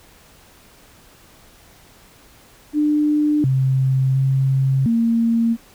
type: tone with pitch steps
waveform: sine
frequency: 299.1 / 132.3 / 134.1 / 230.2 Hz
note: D4 / C3 / C3 / A#3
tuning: +32 / +20 / +43 / -22 cents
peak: -14 dBFS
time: 2.73-5.57 s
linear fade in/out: 50 ms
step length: 710 ms
effects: pink hiss -49 dBFS RMS until 5.74 s